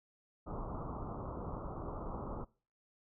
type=low-pass noise; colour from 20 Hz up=pink; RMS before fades=-42 dBFS; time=0.46-2.45 s; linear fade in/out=20 ms; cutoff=1300 Hz; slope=96 dB/octave; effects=noise-tail reverb RT60 0.4 s tail -23 dB re dry